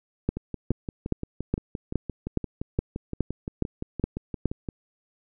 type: two click trains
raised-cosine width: 3 ms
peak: -10 / -18 dBFS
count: 11 / 26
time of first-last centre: 0.29-4.457 / 0.37-4.688 s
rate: 2.4 / 5.79 Hz
effects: none